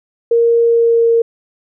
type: tone with pitch glide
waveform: sine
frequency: 466.2 to 461.9 Hz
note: A#4 to A#4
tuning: 0 to -16 cents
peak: -8 dBFS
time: 0.31-1.22 s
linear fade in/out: 5 ms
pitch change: -16 cents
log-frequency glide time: 0.62-1.09 s
effects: none